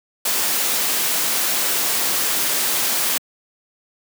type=noise; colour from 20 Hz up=white; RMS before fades=-20 dBFS; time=0.25-3.18 s; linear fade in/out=5 ms; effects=high-pass 200 Hz 12 dB/octave